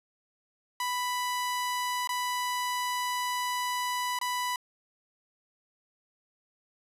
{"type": "tone with dropouts", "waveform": "sawtooth", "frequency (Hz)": 990, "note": "B5", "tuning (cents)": 4, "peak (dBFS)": -25, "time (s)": [0.8, 4.56], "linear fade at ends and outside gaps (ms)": 2, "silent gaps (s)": [[2.074, 2.091], [4.189, 4.213]], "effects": ["resampled to 32000 Hz"]}